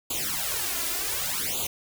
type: noise with flanger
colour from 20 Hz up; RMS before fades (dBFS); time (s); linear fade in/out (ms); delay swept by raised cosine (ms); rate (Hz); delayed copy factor
white; -29; 0.1-1.67; 5; 0.27 to 2.97; 0.67; +1
effects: none